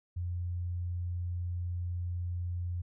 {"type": "tone", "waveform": "sine", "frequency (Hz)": 88, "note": "F2", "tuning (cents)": 14, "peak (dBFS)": -32, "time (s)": [0.16, 2.82], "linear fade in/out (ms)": 10, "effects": []}